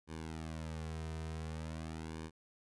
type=tone with flanger; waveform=sawtooth; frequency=79.8 Hz; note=D#2; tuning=44 cents sharp; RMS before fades=-43 dBFS; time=0.07-2.31 s; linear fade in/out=50 ms; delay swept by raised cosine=1.5 to 3.6 ms; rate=0.46 Hz; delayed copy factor=-0.8; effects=resampled to 24000 Hz